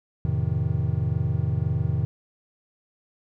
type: chord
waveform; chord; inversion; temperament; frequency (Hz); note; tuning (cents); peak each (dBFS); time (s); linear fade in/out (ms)
triangle; F dominant seventh; none; just; 87.31 / 109.13 / 130.96 / 157.15; F2 / A2 / C3 / Eb3; 0 / -14 / +2 / +18; -26 / -25 / -25 / -26; 0.25-2.05; 0
effects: none